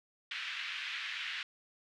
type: band-pass noise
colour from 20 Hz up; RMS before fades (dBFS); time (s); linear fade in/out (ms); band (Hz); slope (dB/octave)
white; -40; 0.31-1.43; 2; 1600 to 3200; 24
effects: none